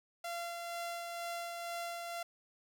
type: tone with tremolo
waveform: sawtooth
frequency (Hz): 686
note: F5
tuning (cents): -31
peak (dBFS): -34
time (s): 0.24-2.23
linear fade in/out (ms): 5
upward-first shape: sine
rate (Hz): 2.1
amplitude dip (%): 30
effects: none